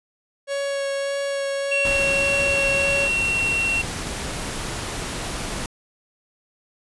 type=tone with vibrato; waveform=45% pulse; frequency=556 Hz; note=C#5; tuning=5 cents sharp; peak=-23 dBFS; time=0.47-3.09 s; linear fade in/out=50 ms; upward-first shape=sine; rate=1.7 Hz; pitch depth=10 cents each way
type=tone; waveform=triangle; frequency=2727 Hz; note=F7; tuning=42 cents flat; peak=-18 dBFS; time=1.71-3.82 s; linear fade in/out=10 ms
type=noise; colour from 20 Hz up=pink; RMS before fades=-29 dBFS; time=1.85-5.66 s; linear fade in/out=2 ms
effects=resampled to 24000 Hz